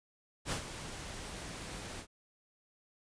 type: noise with ADSR envelope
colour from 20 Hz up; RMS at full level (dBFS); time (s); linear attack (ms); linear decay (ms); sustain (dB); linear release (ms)
pink; -34; 0.45-2.07; 62; 100; -10; 80
effects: resampled to 22050 Hz